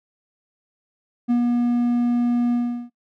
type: tone with ADSR envelope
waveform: triangle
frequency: 240.6 Hz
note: B3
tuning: 45 cents flat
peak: -13 dBFS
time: 1.28-2.9 s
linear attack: 26 ms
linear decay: 97 ms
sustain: -2 dB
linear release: 370 ms
effects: noise-tail reverb RT60 0.1 s tail -19 dB re dry